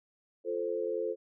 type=chord; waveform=sine; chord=F major; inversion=none; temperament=equal; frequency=349.2 / 440 / 523.3 Hz; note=F4 / A4 / C5; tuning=0 / 0 / 0 cents; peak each=-37 / -33 / -35 dBFS; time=0.44-1.16 s; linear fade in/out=50 ms; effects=none